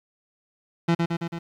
30% pulse tone with echo, 168.5 Hz, E3, 38 cents sharp, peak -15 dBFS, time 0.88-0.95 s, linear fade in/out 10 ms, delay 110 ms, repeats 4, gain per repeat -3 dB, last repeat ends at 1.39 s, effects low-pass 4000 Hz 12 dB/octave + 9-bit

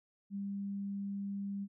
sine tone, 199.2 Hz, G3, 28 cents sharp, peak -36 dBFS, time 0.3-1.68 s, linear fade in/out 50 ms, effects none

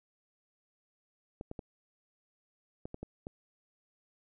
clicks, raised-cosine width 2 ms, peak -27 dBFS, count 7, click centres 1.411 / 1.514 / 1.592 / 2.855 / 2.944 / 3.03 / 3.269 s, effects none

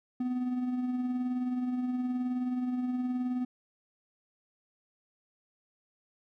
triangle tone with tremolo, 250.1 Hz, B3, 22 cents sharp, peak -25 dBFS, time 0.2-3.45 s, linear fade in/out 5 ms, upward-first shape triangle, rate 19 Hz, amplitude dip 45%, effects none

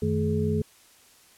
sine tone cluster, 92 / 156.4 / 218.4 / 422 Hz, F#2 / D#3 / A3 / G#4, -9 / +9 / -13 / +28 cents, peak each -28 dBFS, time 0.02-0.62 s, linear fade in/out 5 ms, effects white hiss -56 dBFS RMS until 1.37 s + low-pass 12000 Hz 12 dB/octave

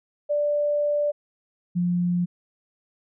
sine tone pair in turn, 587.3 / 176.33 Hz, D5 / F3, 0 / +17 cents, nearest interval octave + major sixth, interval 2083 cents, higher first, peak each -20 dBFS, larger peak neither, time 0.29-1.12 / 1.75-2.26 s, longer first, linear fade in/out 20 ms, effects none

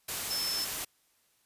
sine tone in noise, 5274 Hz, E8, in tune, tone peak -31 dBFS, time 0.3-0.65 s, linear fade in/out 10 ms, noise white, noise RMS -35 dBFS, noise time 0.08-0.85 s, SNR +1 dB, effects white hiss -70 dBFS RMS until 1.45 s + resampled to 32000 Hz

